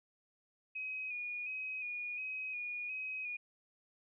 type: tone with vibrato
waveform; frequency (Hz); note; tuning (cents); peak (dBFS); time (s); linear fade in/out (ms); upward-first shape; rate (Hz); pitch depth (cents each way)
sine; 2489; D#7; 0; -38; 0.75-3.37; 10; square; 1.4; 30
effects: none